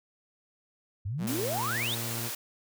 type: exponential sweep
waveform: sine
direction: up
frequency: 89 to 3900 Hz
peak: -30 dBFS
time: 1.05-1.95 s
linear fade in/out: 10 ms
type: tone with vibrato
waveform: sawtooth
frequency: 116.54 Hz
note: A#2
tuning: in tune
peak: -31 dBFS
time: 1.18-2.31 s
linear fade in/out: 50 ms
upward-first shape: sine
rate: 4.9 Hz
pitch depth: 12 cents each way
type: high-pass noise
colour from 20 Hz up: white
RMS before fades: -36 dBFS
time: 1.27-2.35 s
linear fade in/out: 5 ms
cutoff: 230 Hz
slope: 96 dB/octave
effects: none